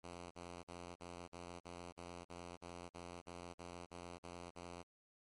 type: tone bursts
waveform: 5% pulse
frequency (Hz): 87.31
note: F2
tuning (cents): 0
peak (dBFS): -38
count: 15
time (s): 0.03-4.832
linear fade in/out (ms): 20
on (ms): 280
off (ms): 43
effects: MP3 48 kbps